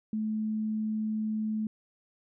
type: tone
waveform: sine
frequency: 216.5 Hz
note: A3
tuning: 28 cents flat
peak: -28 dBFS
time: 0.13-1.67 s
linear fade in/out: 2 ms
effects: none